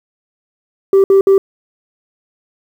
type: tone bursts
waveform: sine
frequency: 389.6 Hz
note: G4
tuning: 11 cents flat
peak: -3 dBFS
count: 3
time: 0.93-1.38 s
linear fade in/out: 2 ms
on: 110 ms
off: 60 ms
effects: tanh soft clip ceiling -4 dBFS + 7-bit